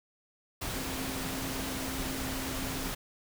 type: tone in noise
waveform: sine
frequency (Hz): 263.7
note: C4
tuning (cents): +14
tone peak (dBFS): -39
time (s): 0.75-2.91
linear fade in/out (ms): 10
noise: pink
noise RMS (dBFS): -36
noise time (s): 0.61-2.95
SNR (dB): -6
effects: none